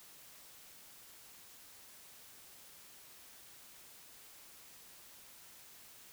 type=silence; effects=white hiss -57 dBFS RMS until 6.12 s